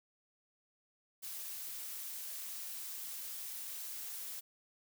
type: noise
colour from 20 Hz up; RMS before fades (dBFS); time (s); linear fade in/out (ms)
blue; -44; 1.22-4.41; 20
effects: none